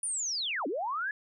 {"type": "linear two-way sweep", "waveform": "sine", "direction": "down then up", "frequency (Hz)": [9730, 253.2, 1727], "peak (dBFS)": -30, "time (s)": [0.03, 1.11], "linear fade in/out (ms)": 2, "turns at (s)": 0.67, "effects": []}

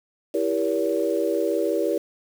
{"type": "chord", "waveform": "sine", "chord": "E diminished seventh", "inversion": "none", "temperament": "just", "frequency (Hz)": [329.6, 395.6, 474.7, 569.6], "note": ["E4", "G4", "Bb4", "Db5"], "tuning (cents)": [0, 16, 31, 47], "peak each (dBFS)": -26, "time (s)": [0.34, 1.98], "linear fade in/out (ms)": 5, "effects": ["7-bit"]}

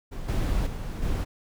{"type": "noise with level steps", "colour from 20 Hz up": "brown", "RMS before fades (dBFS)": [-34, -25, -32, -27], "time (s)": [0.11, 1.25], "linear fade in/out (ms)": 20, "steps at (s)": [0.28, 0.66, 1.02], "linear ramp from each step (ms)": 10, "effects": []}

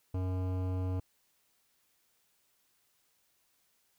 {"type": "tone with hard clipping", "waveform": "sine", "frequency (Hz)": 92.5, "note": "F#2", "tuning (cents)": 0, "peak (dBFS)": -33, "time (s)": [0.14, 1], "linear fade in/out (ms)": 5, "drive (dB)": 16, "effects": ["white hiss -73 dBFS RMS until 3.98 s"]}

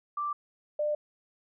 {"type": "tone pair in turn", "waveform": "sine", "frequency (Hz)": [1174.7, 597.6], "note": ["D6", "D5"], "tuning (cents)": [0, 30], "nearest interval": "octave", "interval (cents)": 1170, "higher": "first", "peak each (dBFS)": [-29, -26], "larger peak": "second", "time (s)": [[0.17, 0.33], [0.79, 0.95]], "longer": "neither", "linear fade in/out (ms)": 5, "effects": []}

